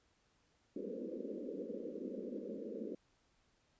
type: band-pass noise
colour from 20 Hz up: white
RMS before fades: -44 dBFS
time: 0.76-2.95 s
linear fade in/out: 5 ms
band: 190 to 540 Hz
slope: 96 dB/octave
effects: pink hiss -75 dBFS RMS until 3.79 s + resampled to 16000 Hz